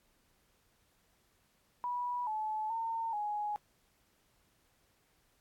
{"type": "tone with pitch steps", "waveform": "sine", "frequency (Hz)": [977, 863, 909, 835], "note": ["B5", "A5", "A#5", "G#5"], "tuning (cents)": [-19, -34, -44, 9], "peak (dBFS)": -33, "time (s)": [1.84, 3.56], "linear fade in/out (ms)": 0, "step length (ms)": 430, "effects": ["pink hiss -72 dBFS RMS until 5.4 s", "AAC 64 kbps"]}